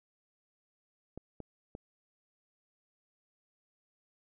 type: clicks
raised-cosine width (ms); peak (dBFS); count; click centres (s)
2; -29; 3; 1.176 / 1.403 / 1.751
effects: none